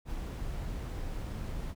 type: noise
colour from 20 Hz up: brown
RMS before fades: -37 dBFS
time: 0.05-1.75 s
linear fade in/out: 50 ms
effects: none